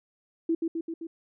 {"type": "tone with echo", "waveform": "sine", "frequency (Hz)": 329.6, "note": "E4", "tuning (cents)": 0, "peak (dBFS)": -22, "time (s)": [0.49, 0.55], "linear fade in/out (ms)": 5, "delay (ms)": 130, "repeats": 4, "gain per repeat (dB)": -3, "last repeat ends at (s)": 1.07, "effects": []}